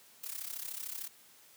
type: noise with amplitude modulation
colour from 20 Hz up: blue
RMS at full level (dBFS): -38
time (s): 0.23-1.08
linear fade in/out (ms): 10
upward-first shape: sine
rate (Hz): 33.4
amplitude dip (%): 80
effects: white hiss -60 dBFS RMS until 1.56 s + high-pass 100 Hz 12 dB/octave